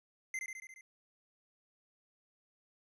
square tone with echo, 2075 Hz, C7, 15 cents flat, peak -36 dBFS, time 0.34-0.39 s, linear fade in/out 2 ms, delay 70 ms, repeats 6, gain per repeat -3 dB, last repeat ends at 0.81 s, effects low-pass 10000 Hz 12 dB/octave

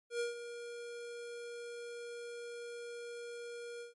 square tone with ADSR envelope, 474.5 Hz, A#4, 31 cents sharp, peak -33 dBFS, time 0.1-3.94 s, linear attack 100 ms, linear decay 140 ms, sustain -11 dB, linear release 130 ms, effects MP3 48 kbps

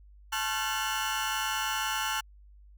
30% pulse tone cluster, 873 / 1081 / 1372 / 1518 / 2946 Hz, A5 / C#6 / F6 / F#6 / F#7, -14 / -44 / -31 / +44 / -8 cents, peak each -31 / -36 / -32 / -34 / -33 dBFS, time 0.32-2.21 s, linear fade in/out 10 ms, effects added 50 Hz sine -51 dBFS peak until 2.77 s

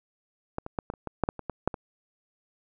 clicks, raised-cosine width 1 ms, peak -16 / -22 / -14 / -18 / -28 / -19 / -9 / -12 / -23 / -17 / -9 / -20 dBFS, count 12, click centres 0.584 / 0.664 / 0.788 / 0.901 / 0.938 / 1.073 / 1.237 / 1.289 / 1.393 / 1.497 / 1.676 / 1.742 s, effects none

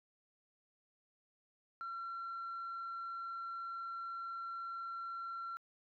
sine tone, 1361 Hz, F6, 45 cents flat, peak -39 dBFS, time 1.81-5.57 s, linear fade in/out 0 ms, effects tanh soft clip ceiling -38 dBFS

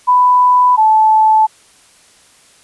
sine tone pair in turn, 994 / 871.2 Hz, B5 / A5, +11 / -17 cents, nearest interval major second, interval 228 cents, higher first, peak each -6 dBFS, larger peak neither, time 0.07-0.77 / 0.77-1.47 s, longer neither, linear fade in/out 20 ms, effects white hiss -47 dBFS RMS until 2.63 s + resampled to 24000 Hz

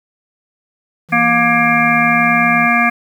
triangle tone with vibrato, 164.81 Hz, E3, in tune, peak -22 dBFS, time 1.08-2.69 s, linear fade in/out 50 ms, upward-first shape sine, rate 0.95 Hz, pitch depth 36 cents each way
harmonic tone, 236.4 Hz, A#3, 24 cents sharp, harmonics 1 / 3 / 5 / 7 / 9 / 10, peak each -17 / -17 / -17 / -17 / -17 / -17 dBFS, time 1.12-2.9 s, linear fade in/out 10 ms
effects 7-bit

